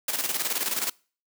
white noise with tremolo, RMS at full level -26 dBFS, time 0.08-0.9 s, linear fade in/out 5 ms, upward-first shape square, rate 19 Hz, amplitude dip 60%, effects noise-tail reverb RT60 0.4 s tail -25 dB re dry + high-pass 200 Hz 12 dB/octave

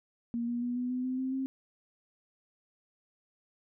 sine tone with pitch steps, 235.3 / 239.4 / 243.6 / 247.9 / 252.2 / 256.6 / 261.1 / 265.6 Hz, A#3 / A#3 / B3 / B3 / B3 / C4 / C4 / C4, +16 / +46 / -24 / +7 / +36 / -34 / -3 / +26 cents, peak -30 dBFS, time 0.34-1.46 s, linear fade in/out 0 ms, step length 140 ms, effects none

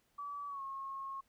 sine tone with pitch glide, 1148 to 1085.4 Hz, D6 to C#6, -40 to -37 cents, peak -40 dBFS, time 0.18-1.21 s, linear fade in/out 10 ms, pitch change -97 cents, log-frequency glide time 0.48-0.62 s, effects pink hiss -75 dBFS RMS until 1.28 s

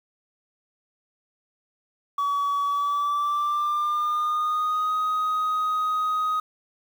sine tone with pitch glide, 1136 to 1253.2 Hz, C#6 to D#6, +42 to +12 cents, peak -19 dBFS, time 2.18-6.4 s, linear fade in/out 5 ms, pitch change +170 cents, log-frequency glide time 2.63-4.92 s, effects tanh soft clip ceiling -21 dBFS + 8-bit

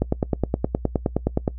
click train, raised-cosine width 2 ms, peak -6 dBFS, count 15, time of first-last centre 0.02-1.478 s, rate 9.6 Hz, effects noise-tail reverb RT60 0.1 s tail -22 dB re dry + added 60 Hz sine -32 dBFS peak until 1.58 s

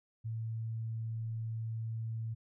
sine tone, 112.6 Hz, A2, 40 cents sharp, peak -35 dBFS, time 0.24-2.35 s, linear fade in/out 20 ms, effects none

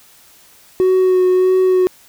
triangle tone with vibrato, 370 Hz, F#4, in tune, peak -7 dBFS, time 0.8-1.87 s, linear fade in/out 0 ms, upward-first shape sine, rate 1.6 Hz, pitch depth 16 cents each way, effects tanh soft clip ceiling -4 dBFS + white hiss -47 dBFS RMS until 2.08 s

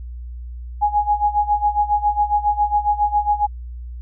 sine tone with tremolo, 830.6 Hz, G#5, in tune, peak -12 dBFS, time 0.81-3.47 s, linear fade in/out 20 ms, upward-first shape sine, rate 7.3 Hz, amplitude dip 85%, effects added 60 Hz sine -29 dBFS peak until 4.01 s

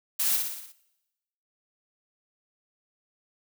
blue noise with echo, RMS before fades -26 dBFS, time 0.19-0.37 s, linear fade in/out 10 ms, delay 59 ms, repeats 6, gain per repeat -4 dB, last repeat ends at 0.724 s, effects noise-tail reverb RT60 1.0 s tail -21 dB re dry

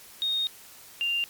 sine tone pair in turn, 3712 / 2789 Hz, A#7 / F7, -8 / -3 cents, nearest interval perfect fourth, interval 495 cents, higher first, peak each -24 dBFS, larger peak neither, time 0.22-0.47 / 1.01-1.24 s, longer first, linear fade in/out 0 ms, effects white hiss -49 dBFS RMS until 1.29 s + MP3 96 kbps

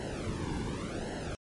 brown noise with flanger, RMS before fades -36 dBFS, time 0-1.35 s, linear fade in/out 0 ms, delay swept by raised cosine 0.83 to 1.6 ms, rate 0.89 Hz, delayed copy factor -0.9, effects MP3 48 kbps

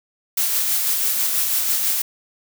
blue noise with tremolo, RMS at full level -19 dBFS, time 0.37-2.02 s, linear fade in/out 5 ms, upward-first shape sine, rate 6.1 Hz, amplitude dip 30%, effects none

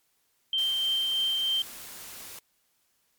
sine tone with tremolo, 3136 Hz, G7, in tune, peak -23 dBFS, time 0.53-1.62 s, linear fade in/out 2 ms, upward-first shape triangle, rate 3.2 Hz, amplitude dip 25%
white noise, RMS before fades -43 dBFS, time 0.58-2.39 s, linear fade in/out 2 ms
effects white hiss -71 dBFS RMS until 3.18 s + MP3 96 kbps

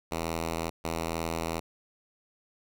5% pulse tone bursts at uneven times, 82.41 Hz, E2, in tune, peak -19 dBFS, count 2, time 0.11-0.7 / 0.84-1.6 s, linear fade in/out 10 ms, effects none

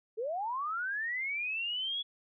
sine linear sweep, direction up, 415.3 to 3400 Hz, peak -32 dBFS, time 0.17-2.03 s, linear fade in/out 20 ms, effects none

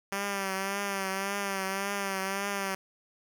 5% pulse tone with vibrato, 196 Hz, G3, in tune, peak -19 dBFS, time 0.12-2.75 s, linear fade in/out 2 ms, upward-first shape triangle, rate 1.8 Hz, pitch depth 55 cents each way, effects none

